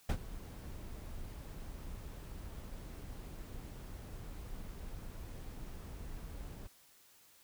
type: noise with ADSR envelope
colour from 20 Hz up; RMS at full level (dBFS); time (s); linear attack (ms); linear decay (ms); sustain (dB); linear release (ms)
brown; -28; 0.09-6.68; 5; 68; -18; 21
effects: white hiss -64 dBFS RMS until 7.43 s